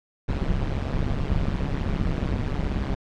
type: noise with amplitude modulation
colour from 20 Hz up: brown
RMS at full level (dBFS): -21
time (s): 0.28-2.95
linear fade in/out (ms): 10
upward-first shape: sine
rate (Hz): 138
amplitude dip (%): 95
effects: low-pass 4000 Hz 12 dB/octave